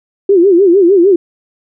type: tone with vibrato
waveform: sine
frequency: 370 Hz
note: F#4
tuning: in tune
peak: -4 dBFS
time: 0.29-1.16 s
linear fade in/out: 5 ms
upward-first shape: sine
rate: 6.6 Hz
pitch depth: 170 cents each way
effects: none